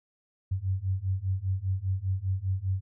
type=beating tone pair; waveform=sine; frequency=92.5 / 97.5 Hz; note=F#2 / G2; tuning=0 / -9 cents; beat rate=5 Hz; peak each=-30 / -29 dBFS; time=0.51-2.81 s; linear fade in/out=10 ms; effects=none